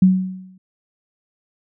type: tone with exponential decay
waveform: sine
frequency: 186.5 Hz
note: F#3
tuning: 14 cents sharp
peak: -6 dBFS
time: 0.02-0.58 s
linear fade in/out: 5 ms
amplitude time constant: 120 ms
effects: none